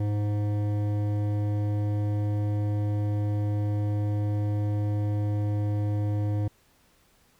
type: tone with hard clipping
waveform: triangle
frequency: 103.83 Hz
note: G#2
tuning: in tune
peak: -26 dBFS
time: 0-6.48 s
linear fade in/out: 5 ms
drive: 16 dB
effects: pink hiss -63 dBFS RMS until 7.39 s